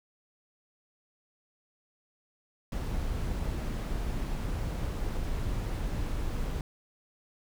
brown noise, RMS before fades -32 dBFS, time 2.72-6.61 s, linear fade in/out 2 ms, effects none

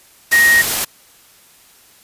sine tone in noise, 1874 Hz, A#6, 9 cents sharp, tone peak -8 dBFS, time 0.32-0.62 s, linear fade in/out 10 ms, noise white, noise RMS -18 dBFS, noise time 0.31-0.85 s, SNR +7 dB, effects white hiss -48 dBFS RMS until 2.03 s + resampled to 32000 Hz

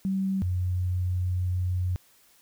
sine tone pair in turn, 192.1 / 90.66 Hz, G3 / F#2, -35 / -35 cents, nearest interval octave + minor second, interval 1300 cents, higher first, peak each -24 dBFS, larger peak neither, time 0.05-0.42 / 0.42-1.96 s, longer second, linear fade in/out 0 ms, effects white hiss -60 dBFS RMS until 2.41 s

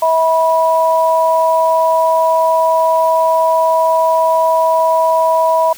sine tone pair together, 647 / 977 Hz, E5 / B5, -32 / -19 cents, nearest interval perfect fifth, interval 713 cents, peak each -12 dBFS, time 0.02-5.73 s, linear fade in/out 5 ms, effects white hiss -36 dBFS RMS until 5.77 s

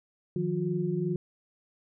sine tone cluster, 156 / 178.5 / 358.8 Hz, D#3 / F3 / F4, +5 / +38 / +47 cents, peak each -31 dBFS, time 0.36-1.16 s, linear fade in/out 2 ms, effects none

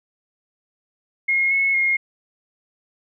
sine tone with pitch steps, 2151 / 2188 / 2143 Hz, C7 / C#7 / C7, +47 / -23 / +41 cents, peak -16 dBFS, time 1.28-1.97 s, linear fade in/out 10 ms, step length 230 ms, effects none

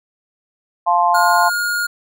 sine chord, F major, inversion none, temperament just, 698.5 / 873.1 / 1047.7 Hz, F5 / A5 / C6, 0 / -14 / +2 cents, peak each -16 / -16 / -16 dBFS, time 0.86-1.5 s, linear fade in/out 20 ms
square tone, 1427 Hz, F6, 37 cents sharp, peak -18 dBFS, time 1.14-1.87 s, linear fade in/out 10 ms
effects none

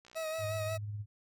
click train, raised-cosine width 0.2 ms, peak -39 dBFS, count 44, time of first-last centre 0.05-0.746 s, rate 61.8 Hz
40% pulse tone with vibrato, 637 Hz, D#5, 41 cents sharp, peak -34 dBFS, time 0.15-0.78 s, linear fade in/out 20 ms, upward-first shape sine, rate 5.6 Hz, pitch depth 32 cents each way
sine tone with tremolo, 104.1 Hz, G#2, 5 cents sharp, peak -35 dBFS, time 0.38-1.06 s, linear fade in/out 50 ms, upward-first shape sine, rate 18 Hz, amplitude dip 35%
effects none

